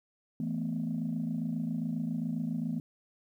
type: chord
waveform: sine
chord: E suspended fourth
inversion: none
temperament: just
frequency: 164.81 / 219.8 / 247.2 Hz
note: E3 / A3 / B3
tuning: 0 / -2 / +2 cents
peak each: -34 dBFS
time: 0.4-2.8 s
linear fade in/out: 2 ms
effects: tanh soft clip ceiling -24 dBFS + 11-bit